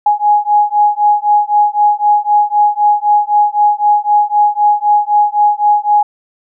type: beating tone pair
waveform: sine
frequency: 830.6 / 834.5 Hz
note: G#5 / G#5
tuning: 0 / +8 cents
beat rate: 3.9 Hz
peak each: -11 dBFS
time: 0.06-6.03 s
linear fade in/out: 5 ms
effects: none